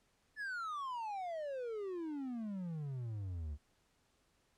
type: exponential sweep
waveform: triangle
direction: down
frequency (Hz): 1760 to 69.3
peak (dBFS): -37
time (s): 0.36-3.58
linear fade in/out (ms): 50
effects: pink hiss -75 dBFS RMS until 4.57 s + low-pass 10000 Hz 12 dB/octave